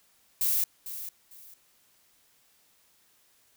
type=noise with echo; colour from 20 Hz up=violet; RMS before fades=-26 dBFS; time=0.41-0.64 s; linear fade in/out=2 ms; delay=450 ms; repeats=2; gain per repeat=-12 dB; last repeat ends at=1.54 s; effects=white hiss -65 dBFS RMS until 3.56 s